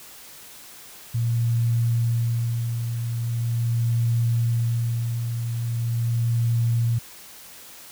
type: tone with tremolo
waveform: sine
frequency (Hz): 116.9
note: A#2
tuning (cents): +5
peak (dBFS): -18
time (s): 1.14-6.99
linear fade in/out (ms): 10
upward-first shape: sine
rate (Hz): 0.41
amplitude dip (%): 50
effects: white hiss -44 dBFS RMS until 7.91 s